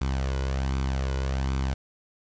sawtooth tone with flanger, 66.6 Hz, C2, 31 cents sharp, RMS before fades -27 dBFS, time 0.01-1.74 s, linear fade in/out 5 ms, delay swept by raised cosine 0.84 to 2.04 ms, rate 1.3 Hz, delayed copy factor +0.5, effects resampled to 16000 Hz + 8-bit

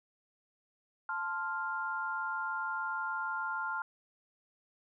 sine chord, F major, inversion first, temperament equal, 880 / 1046.5 / 1396.9 Hz, A5 / C6 / F6, 0 / 0 / 0 cents, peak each -39 / -40 / -35 dBFS, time 1.09-3.82 s, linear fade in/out 2 ms, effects none

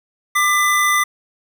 square tone pair together, 1190.4 / 2002 Hz, D6 / B6, +23 / +23 cents, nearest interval major sixth, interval 900 cents, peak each -17 dBFS, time 0.35-1.04 s, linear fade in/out 10 ms, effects none

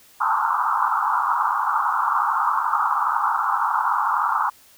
pink band-pass noise, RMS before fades -21 dBFS, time 0.2-4.5 s, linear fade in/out 10 ms, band 830 to 1400 Hz, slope 96 dB/octave, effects white hiss -52 dBFS RMS until 4.77 s

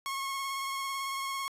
sawtooth tone with vibrato, 1090 Hz, C#6, 29 cents flat, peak -29 dBFS, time 0.06-1.48 s, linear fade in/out 0 ms, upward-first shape triangle, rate 18 Hz, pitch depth 24 cents each way, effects resampled to 32000 Hz

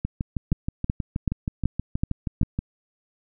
two click trains, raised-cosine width 5 ms, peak -13 / -9 dBFS, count 17 / 6, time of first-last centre 0.05-2.59 / 0.52-2.414 s, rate 6.3 / 2.64 Hz, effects none

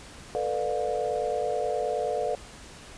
sine chord, B half-diminished seventh, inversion third, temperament just, 444.5 / 493.9 / 592.7 / 711.2 Hz, A4 / B4 / D5 / F5, +18 / 0 / +16 / +31 cents, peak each -31 dBFS, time 0.35-2.35 s, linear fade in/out 0 ms, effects pink hiss -46 dBFS RMS until 2.97 s + resampled to 22050 Hz

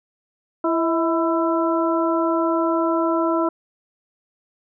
harmonic tone with a mistuned harmonic, 333 Hz, E4, 18 cents sharp, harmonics 1 / 2 / 3 / 4, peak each -20 / -23 / -25 / -26 dBFS, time 0.64-3.49 s, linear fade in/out 5 ms, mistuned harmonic 2, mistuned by -51 cents, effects none

